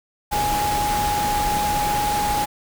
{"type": "tone in noise", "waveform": "sine", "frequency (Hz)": 830.6, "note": "G#5", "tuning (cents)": 0, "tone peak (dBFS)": -20, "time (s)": [0.31, 2.46], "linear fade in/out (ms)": 20, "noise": "pink", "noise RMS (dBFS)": -26, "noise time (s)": [0.31, 2.46], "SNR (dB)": 3, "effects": []}